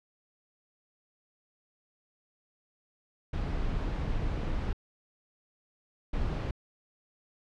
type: noise bursts at uneven times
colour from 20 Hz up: brown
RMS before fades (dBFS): -31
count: 2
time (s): 3.33-4.73 / 6.13-6.51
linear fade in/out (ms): 5
effects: low-pass 4000 Hz 12 dB/octave